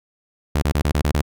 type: tone bursts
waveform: sawtooth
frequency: 73.1 Hz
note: D2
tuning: 7 cents flat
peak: -13 dBFS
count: 7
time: 0.55-1.216 s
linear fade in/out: 5 ms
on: 72 ms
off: 27 ms
effects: none